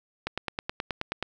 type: click train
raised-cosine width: 0.3 ms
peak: -13 dBFS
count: 10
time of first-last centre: 0.27-1.226 s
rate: 9.41 Hz
effects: none